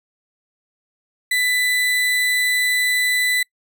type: tone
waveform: 35% pulse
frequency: 1992 Hz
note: B6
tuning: 14 cents sharp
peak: -15 dBFS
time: 1.31-3.43 s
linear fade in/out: 5 ms
effects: noise-tail reverb RT60 0.1 s tail -26 dB re dry